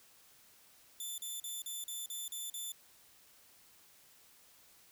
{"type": "tone bursts", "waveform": "10% pulse", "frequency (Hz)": 3520, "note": "A7", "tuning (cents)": 0, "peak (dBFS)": -32, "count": 8, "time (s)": [1, 2.72], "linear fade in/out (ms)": 2, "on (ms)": 180, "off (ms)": 40, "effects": ["white hiss -63 dBFS RMS until 4.91 s"]}